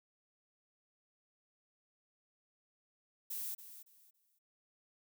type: noise with echo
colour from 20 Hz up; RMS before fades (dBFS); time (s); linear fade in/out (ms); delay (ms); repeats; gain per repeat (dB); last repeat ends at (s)
violet; -41; 3.3-3.55; 10; 280; 3; -12; 4.39
effects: none